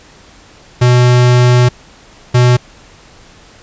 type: tone pair in turn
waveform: square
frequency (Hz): 123.47 / 123.47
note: B2 / B2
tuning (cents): 0 / 0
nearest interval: unison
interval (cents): 0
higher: neither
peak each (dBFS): -6 / -6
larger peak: neither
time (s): 0.81-1.69 / 2.34-2.57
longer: first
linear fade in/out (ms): 10
effects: pink hiss -41 dBFS RMS until 3.62 s + resampled to 16000 Hz